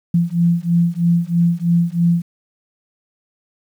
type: beating tone pair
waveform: sine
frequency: 169.4 / 172.5 Hz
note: E3 / F3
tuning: +48 / -21 cents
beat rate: 3.1 Hz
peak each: -16 dBFS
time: 0.14-2.22 s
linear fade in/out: 5 ms
effects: 8-bit